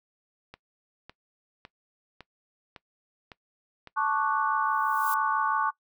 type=click train; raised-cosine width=0.3 ms; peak=-27 dBFS; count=7; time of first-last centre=0.54-3.873 s; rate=1.8 Hz
type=chord; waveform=sine; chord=D major seventh; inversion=second; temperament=equal; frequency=880 / 1108.7 / 1174.7 / 1480 Hz; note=A5 / C#6 / D6 / F#6; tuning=0 / 0 / 0 / 0 cents; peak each=-29 / -27 / -31 / -31 dBFS; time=3.96-5.71 s; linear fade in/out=20 ms
type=noise with exponential growth; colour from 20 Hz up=violet; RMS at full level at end=-33 dBFS; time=4.63-5.14 s; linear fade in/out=1 ms; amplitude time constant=110 ms
effects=noise-tail reverb RT60 0.1 s tail -20 dB re dry